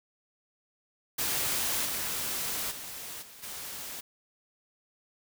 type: noise with level steps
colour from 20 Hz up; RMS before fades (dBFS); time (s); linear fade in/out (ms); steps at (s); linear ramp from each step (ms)
white; -30 / -33 / -41 / -50 / -40; 1.18-4.01; 10; 1.84 / 2.7 / 3.21 / 3.42; 20
effects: none